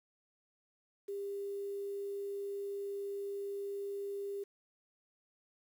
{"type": "tone with quantisation", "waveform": "sine", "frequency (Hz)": 400.3, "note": "G4", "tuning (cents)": 36, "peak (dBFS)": -37, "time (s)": [1.08, 4.44], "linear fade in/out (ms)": 10, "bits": 10, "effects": []}